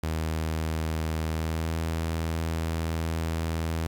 sawtooth tone with pitch glide, 79.7 to 81.47 Hz, D#2 to E2, +42 to -20 cents, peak -23 dBFS, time 0.03-3.87 s, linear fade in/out 5 ms, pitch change +38 cents, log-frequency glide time 1.29-1.79 s, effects 9-bit

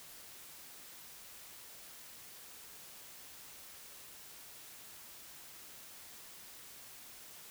silence, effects white hiss -53 dBFS RMS until 7.5 s

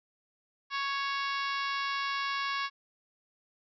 harmonic tone with a mistuned harmonic, 554.4 Hz, C#5, in tune, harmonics 2 / 3 / 4 / 5 / 6 / 7 / 8 / 9 / 10, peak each -33 / -37 / -39 / -41 / -43 / -44 / -45 / -46 / -47 dBFS, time 0.7-2.7 s, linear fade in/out 50 ms, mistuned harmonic 6, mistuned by +20 cents, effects none

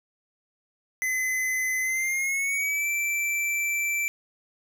square tone with pitch glide, 2034 to 2336 Hz, C7 to D7, -50 to -10 cents, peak -25 dBFS, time 1.02-4.08 s, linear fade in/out 0 ms, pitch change +240 cents, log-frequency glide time 1.81-2.88 s, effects none

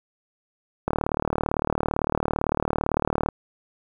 click train, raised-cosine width 1 ms, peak -8 dBFS, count 92, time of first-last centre 0.88-3.287 s, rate 37.8 Hz, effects 8-bit

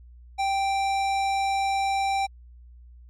sine tone with hard clipping, 784 Hz, G5, in tune, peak -24 dBFS, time 0.38-2.27 s, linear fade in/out 20 ms, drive 15 dB, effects added 60 Hz sine -45 dBFS peak until 3.09 s + MP3 64 kbps

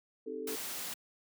sine chord, A half-diminished seventh, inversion first, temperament equal, 261.6 / 311.1 / 392 / 440 Hz, C4 / Eb4 / G4 / A4, 0 / 0 / 0 / 0 cents, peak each -45 / -45 / -45 / -39 dBFS, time 0.26-0.56 s, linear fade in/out 10 ms
white noise, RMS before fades -40 dBFS, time 0.47-0.94 s, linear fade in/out 5 ms
effects high-pass 150 Hz 12 dB/octave

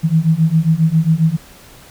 sine beating tone pair, 157.1 / 164.5 Hz, D#3 / E3, +17 / -3 cents, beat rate 7.4 Hz, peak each -14 / -13 dBFS, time 0.03-1.37 s, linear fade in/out 20 ms, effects pink hiss -42 dBFS RMS until 1.9 s

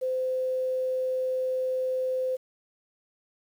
sine tone with quantisation, 515 Hz, C5, 28 cents flat, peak -25 dBFS, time 0.01-2.37 s, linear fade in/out 20 ms, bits 9, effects none

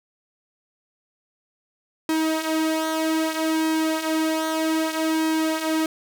sawtooth tone with flanger, 318 Hz, D#4, 38 cents sharp, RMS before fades -23 dBFS, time 2.09-5.86 s, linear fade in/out 2 ms, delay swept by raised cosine 1.4 to 5.9 ms, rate 0.63 Hz, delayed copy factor -0.6, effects none

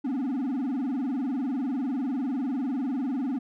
triangle tone with vibrato, 263.5 Hz, C4, 12 cents sharp, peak -24 dBFS, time 0.04-3.39 s, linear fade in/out 10 ms, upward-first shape sine, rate 20 Hz, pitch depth 200 cents each way, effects none

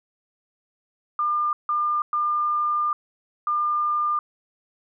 sine tone bursts at uneven times, 1202 Hz, D6, 40 cents sharp, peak -20 dBFS, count 4, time 1.19-1.53 / 1.69-2.02 / 2.13-2.93 / 3.47-4.19 s, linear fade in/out 2 ms, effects none

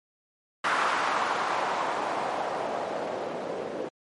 blue noise with low-pass filter sweep, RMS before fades -29 dBFS, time 0.64-3.89 s, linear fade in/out 5 ms, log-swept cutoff 1300 to 460 Hz, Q 1.9, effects high-pass 150 Hz 12 dB/octave + MP3 48 kbps

